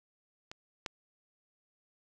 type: clicks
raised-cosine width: 0.2 ms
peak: -26 / -18 dBFS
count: 2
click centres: 0.515 / 0.862 s
effects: none